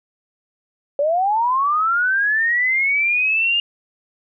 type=linear sweep; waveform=sine; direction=up; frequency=554.4 to 2840 Hz; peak=-15 dBFS; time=0.99-3.6 s; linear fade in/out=2 ms; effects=none